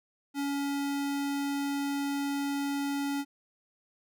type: tone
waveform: square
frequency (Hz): 281.5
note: C#4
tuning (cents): +27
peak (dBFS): -30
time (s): 0.34-3.25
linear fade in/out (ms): 50
effects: none